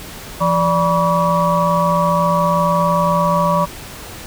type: tone cluster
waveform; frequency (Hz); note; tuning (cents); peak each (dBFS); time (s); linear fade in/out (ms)
sine; 170.4 / 584 / 972 / 1138; F3 / D5 / B5 / C#6; -42 / -10 / -28 / +45; -18; 0.4-3.66; 20
effects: pink hiss -33 dBFS RMS until 4.26 s